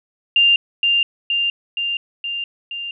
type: tone with echo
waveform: sine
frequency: 2794 Hz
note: F7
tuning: in tune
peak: -10 dBFS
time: 0.36-0.56 s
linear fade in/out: 2 ms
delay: 470 ms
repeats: 5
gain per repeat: -3 dB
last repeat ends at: 2.91 s
effects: none